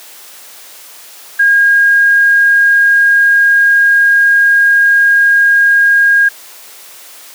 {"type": "tone", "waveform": "sine", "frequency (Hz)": 1626, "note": "G#6", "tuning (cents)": -37, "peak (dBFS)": -5, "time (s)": [1.39, 6.29], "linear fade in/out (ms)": 10, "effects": ["white hiss -35 dBFS RMS until 7.34 s", "high-pass 400 Hz 12 dB/octave"]}